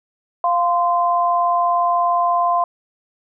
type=tone pair together; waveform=sine; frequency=698.5 / 1035.4 Hz; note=F5 / C6; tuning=0 / -18 cents; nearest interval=perfect fifth; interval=682 cents; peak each=-17 dBFS; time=0.44-2.64 s; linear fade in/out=2 ms; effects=none